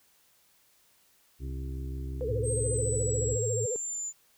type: harmonic tone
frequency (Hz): 65.8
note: C2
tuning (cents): +10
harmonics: 1 / 2 / 4 / 5 / 6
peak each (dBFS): -34 / -40 / -46 / -48 / -50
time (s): 1.39-3.39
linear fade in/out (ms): 50
type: tone with vibrato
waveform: sine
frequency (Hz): 466.2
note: A#4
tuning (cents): 0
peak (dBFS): -30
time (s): 2.21-3.76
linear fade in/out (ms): 0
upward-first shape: sine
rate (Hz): 14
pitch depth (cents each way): 170
type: tone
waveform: sine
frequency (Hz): 108.7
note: A2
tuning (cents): -21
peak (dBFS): -30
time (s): 2.29-3.66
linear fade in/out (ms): 5
type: exponential sweep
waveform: sine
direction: down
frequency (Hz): 8372 to 7040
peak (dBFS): -32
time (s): 2.43-4.13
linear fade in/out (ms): 50
effects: white hiss -65 dBFS RMS until 4.37 s